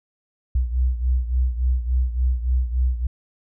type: beating tone pair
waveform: sine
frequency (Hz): 61.74 / 65.24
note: B1 / C2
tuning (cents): 0 / -4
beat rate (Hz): 3.5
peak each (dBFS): -19 / -24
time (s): 0.55-3.07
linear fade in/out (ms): 5
effects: none